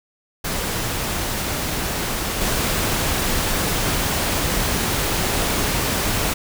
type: noise with level steps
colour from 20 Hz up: pink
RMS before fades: -24 / -21 dBFS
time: 0.44-6.34 s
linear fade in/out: 10 ms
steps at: 2.41 s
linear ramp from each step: 5 ms
effects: none